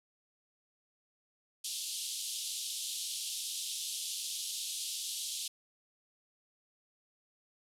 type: band-pass noise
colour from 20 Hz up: pink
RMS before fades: -39 dBFS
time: 1.64-5.48 s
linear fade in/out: 5 ms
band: 3100 to 12000 Hz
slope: 48 dB/octave
effects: none